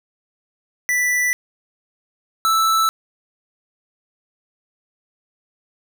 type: tone pair in turn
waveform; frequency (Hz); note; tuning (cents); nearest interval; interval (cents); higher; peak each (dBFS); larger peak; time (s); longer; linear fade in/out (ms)
square; 1975.5 / 1318.5; B6 / E6; 0 / 0; perfect fifth; 700; first; -17 / -15; second; 0.89-1.33 / 2.45-2.89; neither; 0
effects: none